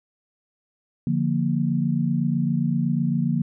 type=chord; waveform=sine; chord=Bb major; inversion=first; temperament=equal; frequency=146.83 / 174.61 / 233.1 Hz; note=D3 / F3 / Bb3; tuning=0 / 0 / 0 cents; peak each=-24 dBFS; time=1.07-3.42 s; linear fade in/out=2 ms; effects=none